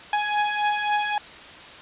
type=beating tone pair; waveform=sawtooth; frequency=832 / 835.7 Hz; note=G#5 / G#5; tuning=+3 / +11 cents; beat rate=3.7 Hz; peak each=-23 / -19 dBFS; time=0.13-1.18 s; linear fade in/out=2 ms; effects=white hiss -42 dBFS RMS until 1.81 s + resampled to 8000 Hz